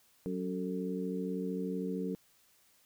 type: harmonic tone with a mistuned harmonic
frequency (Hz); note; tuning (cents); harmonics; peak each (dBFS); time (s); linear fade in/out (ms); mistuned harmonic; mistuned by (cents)
93; F#2; +9; 2 / 3 / 4 / 5; -36 / -39 / -43 / -39; 0.26-2.15; 0; 5; -66
effects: white hiss -67 dBFS RMS until 2.85 s